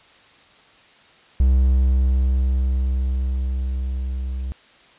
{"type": "tone with level ramp", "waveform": "triangle", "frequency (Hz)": 64.7, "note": "C2", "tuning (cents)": -19, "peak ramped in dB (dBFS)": [-10, -22], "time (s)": [1.4, 4.52], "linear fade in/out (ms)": 0, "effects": ["white hiss -51 dBFS RMS until 4.98 s", "resampled to 8000 Hz"]}